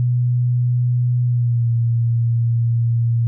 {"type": "tone with pitch glide", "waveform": "sine", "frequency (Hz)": [122.6, 116.86], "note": ["B2", "A#2"], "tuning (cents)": [-12, 5], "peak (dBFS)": -14, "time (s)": [0, 3.27], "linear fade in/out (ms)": 0, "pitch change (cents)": -83, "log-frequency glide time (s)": [1.24, 1.7], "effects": []}